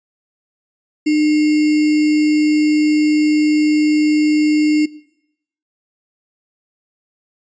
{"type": "tone with sample-and-hold", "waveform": "sine", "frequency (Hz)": 302.9, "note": "D#4", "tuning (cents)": -46, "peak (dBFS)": -11, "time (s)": [1.06, 4.86], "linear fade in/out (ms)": 10, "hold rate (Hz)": 2450, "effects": ["noise-tail reverb RT60 0.8 s tail -20 dB re dry", "resampled to 16000 Hz"]}